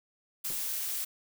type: noise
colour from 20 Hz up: blue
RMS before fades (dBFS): -34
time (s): 0.44-1.05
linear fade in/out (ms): 10
type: noise with exponential decay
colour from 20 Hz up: brown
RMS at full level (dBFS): -33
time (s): 0.5-0.59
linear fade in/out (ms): 2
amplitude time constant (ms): 18
effects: none